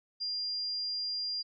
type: tone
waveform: sine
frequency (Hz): 4800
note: D8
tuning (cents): +37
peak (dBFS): -32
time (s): 0.2-1.43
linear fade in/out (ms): 20
effects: none